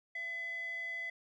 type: tone with band-pass filter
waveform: square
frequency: 672 Hz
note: E5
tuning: 33 cents sharp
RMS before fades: -40 dBFS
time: 0.15-1.1 s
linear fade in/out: 5 ms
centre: 2100 Hz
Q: 8.8
effects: none